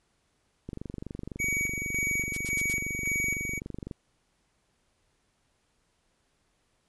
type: click train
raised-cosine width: 3 ms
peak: -24 dBFS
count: 78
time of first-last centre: 0.69-3.912 s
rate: 23.9 Hz
type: tone with tremolo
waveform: square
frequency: 2259 Hz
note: C#7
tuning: 32 cents sharp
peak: -27 dBFS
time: 1.39-3.6 s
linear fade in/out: 20 ms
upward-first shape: square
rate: 1.8 Hz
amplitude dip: 45%
type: noise bursts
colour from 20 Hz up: blue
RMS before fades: -35 dBFS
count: 4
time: 2.33-2.736 s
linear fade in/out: 10 ms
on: 46 ms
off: 74 ms
effects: pink hiss -72 dBFS RMS until 6.88 s + resampled to 24000 Hz